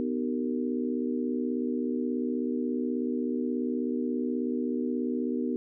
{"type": "harmonic tone with a mistuned harmonic", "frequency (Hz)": 76.5, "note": "D#2", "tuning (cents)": -29, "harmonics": [3, 4, 5, 6], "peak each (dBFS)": [-29, -34, -34, -37], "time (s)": [0, 5.56], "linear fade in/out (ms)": 0, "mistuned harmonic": 3, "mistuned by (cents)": 130, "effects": []}